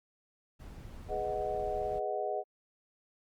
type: noise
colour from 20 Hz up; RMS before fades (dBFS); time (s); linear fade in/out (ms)
brown; -46; 0.59-2; 20
type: chord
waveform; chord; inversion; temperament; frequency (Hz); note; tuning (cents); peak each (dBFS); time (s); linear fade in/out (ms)
sine; G# minor seventh; none; equal; 415.3 / 493.9 / 622.3 / 740; G#4 / B4 / D#5 / F#5; 0 / 0 / 0 / 0; -37 / -40 / -36 / -36; 1.08-2.44; 50
effects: Opus 48 kbps